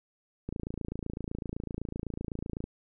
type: click train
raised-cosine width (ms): 3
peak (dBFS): -22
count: 61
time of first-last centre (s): 0.49-2.641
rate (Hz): 27.9
effects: none